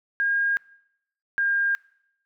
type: tone pair in turn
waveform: sine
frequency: 1620 / 1608.8 Hz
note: G#6 / G6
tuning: -43 / +44 cents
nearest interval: unison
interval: 13 cents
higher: first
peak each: -20 dBFS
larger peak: neither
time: 0.2-0.57 / 1.38-1.75 s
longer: neither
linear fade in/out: 0 ms
effects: noise-tail reverb RT60 0.8 s tail -23 dB re dry